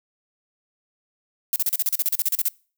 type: noise bursts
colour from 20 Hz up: violet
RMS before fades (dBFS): -21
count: 15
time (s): 1.53-2.483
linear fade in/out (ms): 0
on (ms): 29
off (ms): 37
effects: noise-tail reverb RT60 0.4 s tail -24 dB re dry